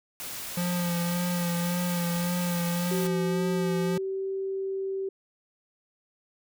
white noise, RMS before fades -37 dBFS, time 0.2-3.07 s, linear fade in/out 0 ms
square tone with vibrato, 174.61 Hz, F3, in tune, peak -27 dBFS, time 0.57-3.98 s, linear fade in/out 5 ms, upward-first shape sine, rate 1.8 Hz, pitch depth 26 cents each way
sine tone with pitch glide, 378.1 to 386.5 Hz, F#4 to G4, +38 to -24 cents, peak -28 dBFS, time 2.91-5.09 s, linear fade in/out 5 ms, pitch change +38 cents, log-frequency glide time 3.45-4.28 s
effects none

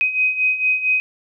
sine beating tone pair, 2513 / 2517.4 Hz, D#7 / D#7, +17 / +20 cents, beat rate 4.4 Hz, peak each -22 / -17 dBFS, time 0.01-1 s, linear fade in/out 0 ms, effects none

